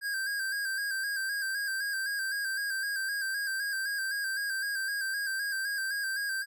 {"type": "tone with vibrato", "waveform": "square", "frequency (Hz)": 1599, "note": "G6", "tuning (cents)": 34, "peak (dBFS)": -31, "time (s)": [0.01, 6.46], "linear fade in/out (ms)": 50, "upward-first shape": "square", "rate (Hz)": 3.9, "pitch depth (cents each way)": 39, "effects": []}